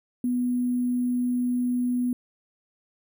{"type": "tone with sample-and-hold", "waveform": "sine", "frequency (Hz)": 246.9, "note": "B3", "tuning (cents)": 0, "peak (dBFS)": -22, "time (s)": [0.24, 2.13], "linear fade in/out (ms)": 2, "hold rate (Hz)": 11025, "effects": []}